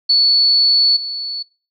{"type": "tone with level steps", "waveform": "sine", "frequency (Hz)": 4435, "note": "C#8", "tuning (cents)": 0, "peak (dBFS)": [-9, -21], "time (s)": [0.09, 1.43], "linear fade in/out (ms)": 10, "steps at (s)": 0.96, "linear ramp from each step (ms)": 10, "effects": ["noise-tail reverb RT60 0.4 s tail -26 dB re dry"]}